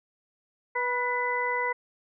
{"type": "harmonic tone with a mistuned harmonic", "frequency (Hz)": 490, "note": "B4", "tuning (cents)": -14, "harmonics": [1, 2, 3, 4], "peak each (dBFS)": [-32, -29, -38, -29], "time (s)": [0.75, 1.73], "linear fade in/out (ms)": 10, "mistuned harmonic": 4, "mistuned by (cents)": 37, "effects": []}